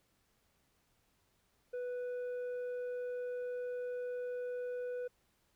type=tone with tanh clipping; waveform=sine; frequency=493.9 Hz; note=B4; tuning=in tune; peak=-38 dBFS; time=1.73-5.08 s; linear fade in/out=10 ms; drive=5 dB; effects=pink hiss -75 dBFS RMS until 5.55 s